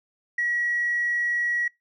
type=tone with tanh clipping; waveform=triangle; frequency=1918 Hz; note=A#6; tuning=49 cents sharp; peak=-22 dBFS; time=0.38-1.68 s; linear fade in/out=5 ms; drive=4 dB; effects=noise-tail reverb RT60 0.2 s tail -26 dB re dry